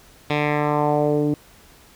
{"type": "tone with low-pass filter sweep", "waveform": "10% pulse", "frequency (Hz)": 148.4, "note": "D3", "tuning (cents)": 18, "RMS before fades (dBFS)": -20, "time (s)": [0.3, 1.34], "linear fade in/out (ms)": 2, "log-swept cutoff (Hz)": [3200, 300], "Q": 2.2, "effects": ["pink hiss -50 dBFS RMS until 1.95 s"]}